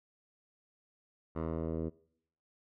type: tone with low-pass filter sweep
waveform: 10% pulse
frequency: 81 Hz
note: E2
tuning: 30 cents flat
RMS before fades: -36 dBFS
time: 1.35-1.9 s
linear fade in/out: 20 ms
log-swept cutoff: 1100 to 420 Hz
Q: 1.3
effects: noise-tail reverb RT60 0.7 s tail -23 dB re dry